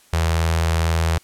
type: tone with notch filter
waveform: sawtooth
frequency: 82.1 Hz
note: E2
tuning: 6 cents flat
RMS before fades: -19 dBFS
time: 0.13-1.18 s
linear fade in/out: 0 ms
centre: 260 Hz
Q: 0.72
effects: white hiss -53 dBFS RMS until 1.23 s + low-pass 12000 Hz 12 dB/octave